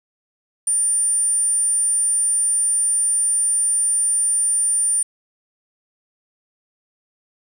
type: tone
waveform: sine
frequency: 9190 Hz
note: D9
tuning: 39 cents flat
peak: -13 dBFS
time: 0.67-5.03 s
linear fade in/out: 5 ms
effects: tanh soft clip ceiling -15 dBFS + 7-bit